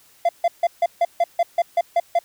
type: tone bursts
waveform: triangle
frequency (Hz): 686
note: F5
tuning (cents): -31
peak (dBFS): -12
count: 11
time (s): 0.25-2.19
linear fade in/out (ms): 5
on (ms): 40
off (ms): 150
effects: white hiss -54 dBFS RMS until 2.24 s